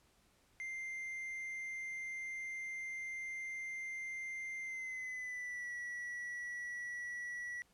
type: tone with pitch glide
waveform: triangle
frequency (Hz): 2093 to 1941.6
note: C7 to B6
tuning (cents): 0 to -30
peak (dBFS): -39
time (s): 0.6-7.62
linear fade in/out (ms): 0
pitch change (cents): -130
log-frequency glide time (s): 4.62-5.72
effects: pink hiss -71 dBFS RMS until 7.73 s + low-pass 12000 Hz 12 dB/octave